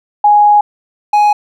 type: tone pair in turn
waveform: sine / triangle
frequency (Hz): 830.6 / 833.5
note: G#5 / G#5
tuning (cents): 0 / +6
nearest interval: unison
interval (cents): 6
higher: second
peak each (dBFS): -4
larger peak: neither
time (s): 0.24-0.61 / 1.13-1.33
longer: first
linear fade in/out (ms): 5
effects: none